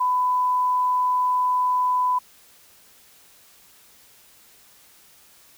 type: tone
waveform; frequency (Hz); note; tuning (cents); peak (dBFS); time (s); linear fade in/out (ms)
sine; 1000; B5; +21; -18; 0-2.19; 10
effects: white hiss -53 dBFS RMS until 5.57 s